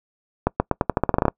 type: accelerating click train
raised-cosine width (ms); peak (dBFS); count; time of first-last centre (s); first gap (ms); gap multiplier
1; -3; 13; 0.47-1.282; 130; 0.87
effects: noise-tail reverb RT60 0.1 s tail -25 dB re dry